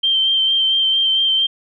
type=tone with vibrato; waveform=sine; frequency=3140 Hz; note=G7; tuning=2 cents sharp; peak=-13 dBFS; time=0.03-1.47 s; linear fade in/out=10 ms; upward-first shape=sine; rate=4.4 Hz; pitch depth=19 cents each way; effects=none